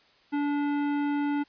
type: tone with hard clipping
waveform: triangle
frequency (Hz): 289.1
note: D4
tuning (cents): -27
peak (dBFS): -27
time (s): 0.32-1.44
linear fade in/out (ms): 20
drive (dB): 18
effects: white hiss -61 dBFS RMS until 1.48 s + resampled to 11025 Hz